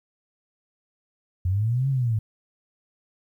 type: linear two-way sweep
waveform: sine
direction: up then down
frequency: 86.7 to 138.59 to 105.1 Hz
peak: -20 dBFS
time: 1.45-2.19 s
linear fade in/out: 5 ms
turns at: 1.89 s
effects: 10-bit